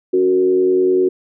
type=tone with frequency modulation; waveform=sine; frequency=370 Hz; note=F#4; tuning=in tune; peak=-11 dBFS; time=0.13-1.09 s; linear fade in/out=10 ms; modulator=90.2 Hz; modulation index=0.56; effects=none